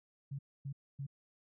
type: tone bursts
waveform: sine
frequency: 138.59 Hz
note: C#3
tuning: in tune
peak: -38 dBFS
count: 3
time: 0.31-1.067 s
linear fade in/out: 10 ms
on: 79 ms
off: 260 ms
effects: none